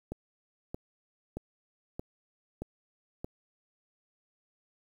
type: click train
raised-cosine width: 2 ms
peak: -23 dBFS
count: 6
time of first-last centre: 0.12-3.245 s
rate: 1.6 Hz
effects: 9-bit